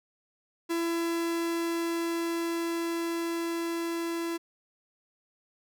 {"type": "tone with level ramp", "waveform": "45% pulse", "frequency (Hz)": 335.8, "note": "E4", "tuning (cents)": 32, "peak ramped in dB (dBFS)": [-27, -30], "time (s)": [0.69, 4.38], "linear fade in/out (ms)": 20, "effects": []}